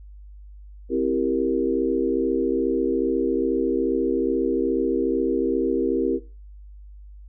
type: chord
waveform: sine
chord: C dominant seventh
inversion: none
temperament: equal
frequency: 261.6 / 329.6 / 392 / 466.2 Hz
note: C4 / E4 / G4 / Bb4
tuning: 0 / 0 / 0 / 0 cents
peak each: -25 dBFS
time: 0.89-6.2 s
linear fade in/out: 50 ms
effects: noise-tail reverb RT60 0.3 s tail -17 dB re dry + added 50 Hz sine -40 dBFS peak until 7.28 s